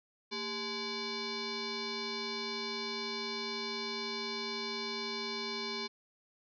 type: tone with frequency modulation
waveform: sine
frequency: 2292 Hz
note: D7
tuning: 43 cents flat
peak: -35 dBFS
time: 0.31-5.88 s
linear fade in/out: 20 ms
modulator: 630 Hz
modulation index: 4.2
effects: none